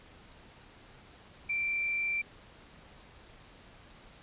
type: tone with frequency modulation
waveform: sine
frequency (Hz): 2352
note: D7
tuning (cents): +2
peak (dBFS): -29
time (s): 1.49-2.22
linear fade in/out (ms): 10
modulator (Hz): 46.3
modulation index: 0.48
effects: pink hiss -55 dBFS RMS until 4.22 s + resampled to 8000 Hz